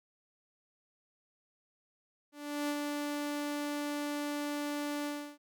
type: tone with ADSR envelope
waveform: sawtooth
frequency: 292.1 Hz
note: D4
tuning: 9 cents flat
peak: -27 dBFS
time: 2.32-5.38 s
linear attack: 370 ms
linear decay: 55 ms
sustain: -3 dB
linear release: 320 ms
effects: none